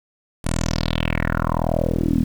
10% pulse tone with low-pass filter sweep, 40.79 Hz, E1, 17 cents flat, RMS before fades -21 dBFS, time 0.44-2.24 s, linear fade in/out 10 ms, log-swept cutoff 10000 to 230 Hz, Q 4.5, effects 7-bit

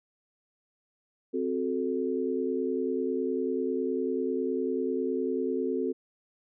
sine chord, F# diminished, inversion second, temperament equal, 261.6 / 370 / 440 Hz, C4 / F#4 / A4, 0 / 0 / 0 cents, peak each -31 dBFS, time 1.33-5.93 s, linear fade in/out 20 ms, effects none

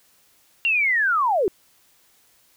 sine linear sweep, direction down, 2794 to 342.2 Hz, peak -17 dBFS, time 0.65-1.48 s, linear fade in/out 0 ms, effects white hiss -59 dBFS RMS until 2.56 s

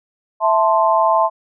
sine chord, A minor, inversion second, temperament equal, 659.3 / 880 / 1046.5 Hz, E5 / A5 / C6, 0 / 0 / 0 cents, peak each -16 dBFS, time 0.4-1.3 s, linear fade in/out 50 ms, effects none

